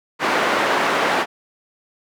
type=band-pass noise; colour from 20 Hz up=white; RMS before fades=-19 dBFS; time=0.19-1.26 s; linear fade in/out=50 ms; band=300 to 1500 Hz; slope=12 dB/octave; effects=none